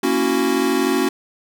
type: chord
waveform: square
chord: F# dominant seventh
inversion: first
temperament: equal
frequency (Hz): 233.1 / 277.2 / 329.6 / 370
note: A#3 / C#4 / E4 / F#4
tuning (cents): 0 / 0 / 0 / 0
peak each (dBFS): -25 / -21 / -25 / -21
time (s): 0.03-1.09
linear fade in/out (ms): 5
effects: none